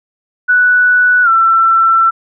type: tone with pitch glide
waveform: sine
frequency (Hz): 1480 to 1341.6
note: F#6 to E6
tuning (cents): 0 to +30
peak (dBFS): -6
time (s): 0.48-2.11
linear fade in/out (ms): 20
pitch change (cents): -170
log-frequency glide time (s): 1.23-1.29
effects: none